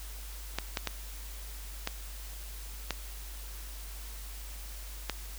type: clicks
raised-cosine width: 0.2 ms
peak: -13 dBFS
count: 6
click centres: 0.586 / 0.772 / 0.873 / 1.874 / 2.907 / 5.097 s
effects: added 50 Hz sine -41 dBFS peak until 5.38 s + white hiss -48 dBFS RMS until 5.38 s